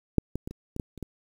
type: clicks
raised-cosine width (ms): 3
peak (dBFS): -7 / -17 / -21 / -27 / -23 / -17 / -30 / -21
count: 8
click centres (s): 0.183 / 0.356 / 0.475 / 0.51 / 0.764 / 0.798 / 0.977 / 1.027
effects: 8-bit